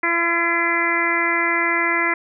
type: harmonic tone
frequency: 339.2 Hz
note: E4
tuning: 50 cents sharp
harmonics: 1 / 2 / 3 / 4 / 5 / 6 / 7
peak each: -26 / -30 / -25 / -26 / -25 / -20 / -28 dBFS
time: 0.03-2.14 s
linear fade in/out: 5 ms
effects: none